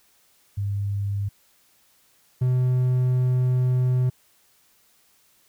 sine / triangle tone pair in turn, 100.5 / 126.62 Hz, G2 / B2, +44 / +44 cents, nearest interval major third, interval 400 cents, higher second, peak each -23 / -16 dBFS, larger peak second, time 0.57-1.29 / 2.41-4.1 s, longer second, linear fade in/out 10 ms, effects white hiss -61 dBFS RMS until 5.48 s

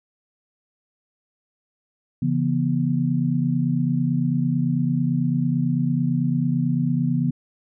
sine tone cluster, 138.1 / 167.1 / 242.9 Hz, C#3 / E3 / B3, -6 / +24 / -29 cents, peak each -23 dBFS, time 2.22-7.31 s, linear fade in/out 5 ms, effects none

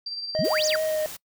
sine tone with tremolo, 4699 Hz, D8, in tune, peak -28 dBFS, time 0.06-0.76 s, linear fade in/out 5 ms, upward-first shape triangle, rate 18 Hz, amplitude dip 50%
triangle tone with vibrato, 622.3 Hz, D#5, in tune, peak -21 dBFS, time 0.35-1.06 s, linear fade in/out 0 ms, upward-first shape triangle, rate 2.6 Hz, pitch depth 20 cents each way
sine exponential two-way sweep, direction up then down, 130.81 to 7270 to 1315 Hz, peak -24 dBFS, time 0.39-0.76 s, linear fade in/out 0 ms, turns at 0.66 s
white noise, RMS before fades -38 dBFS, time 0.44-1.17 s, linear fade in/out 10 ms
effects noise-tail reverb RT60 0.1 s tail -24 dB re dry

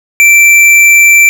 sine tone with tanh clipping, 2342 Hz, D7, 5 cents flat, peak -3 dBFS, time 0.2-1.29 s, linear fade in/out 0 ms, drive 15 dB, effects none

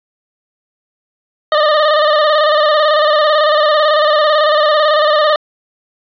25% pulse tone with vibrato, 607 Hz, D#5, 43 cents flat, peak -5 dBFS, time 1.52-5.36 s, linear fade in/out 2 ms, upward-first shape square, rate 18 Hz, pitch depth 43 cents each way, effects resampled to 11025 Hz + 7-bit

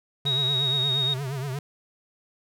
square tone with vibrato, 135.8 Hz, C#3, 35 cents flat, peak -29 dBFS, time 0.25-1.59 s, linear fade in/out 2 ms, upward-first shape triangle, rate 8.5 Hz, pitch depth 140 cents each way
sine tone with pitch glide, 3796 to 3739 Hz, A#7 to A#7, +31 to +4 cents, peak -22 dBFS, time 0.26-1.14 s, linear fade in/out 5 ms, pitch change -27 cents, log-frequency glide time 0.44-0.96 s
effects none

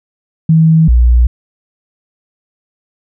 sine tone pair in turn, 160.9 / 60.06 Hz, E3 / B1, -42 / -48 cents, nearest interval octave + perfect fourth, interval 1706 cents, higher first, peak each -4 dBFS, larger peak neither, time 0.49-0.88 / 0.88-1.27 s, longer neither, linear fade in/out 5 ms, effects none

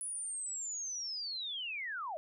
sine linear sweep, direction down, 10020 to 587.3 Hz, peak -37 dBFS, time 0.01-2.17 s, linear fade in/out 0 ms, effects none

